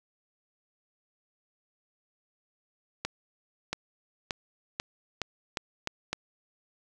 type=accelerating click train; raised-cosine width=0.2 ms; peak=-13 dBFS; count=8; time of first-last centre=3.05-6.13 s; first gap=680 ms; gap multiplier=0.85; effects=none